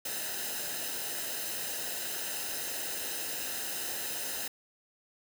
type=noise with comb filter; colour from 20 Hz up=white; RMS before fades=-36 dBFS; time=0.05-4.48 s; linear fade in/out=5 ms; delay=0.88 ms; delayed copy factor=-0.65; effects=none